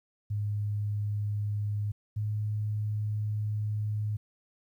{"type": "tone pair in turn", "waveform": "sine", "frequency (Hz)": [103.83, 105.89], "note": ["G#2", "G#2"], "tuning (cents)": [0, 34], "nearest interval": "unison", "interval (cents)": 34, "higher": "second", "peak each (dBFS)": -28, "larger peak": "neither", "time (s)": [[0.3, 1.92], [2.16, 4.17]], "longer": "second", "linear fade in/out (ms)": 10, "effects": ["11-bit"]}